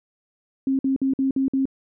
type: tone bursts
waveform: sine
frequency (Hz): 268.1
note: C4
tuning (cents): +42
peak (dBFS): -18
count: 6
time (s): 0.67-1.655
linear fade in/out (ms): 2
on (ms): 120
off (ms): 53
effects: none